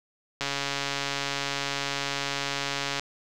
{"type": "click train", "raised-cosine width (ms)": 0.2, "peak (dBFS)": -11, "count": 363, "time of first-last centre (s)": [0.41, 2.996], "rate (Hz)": 140, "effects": []}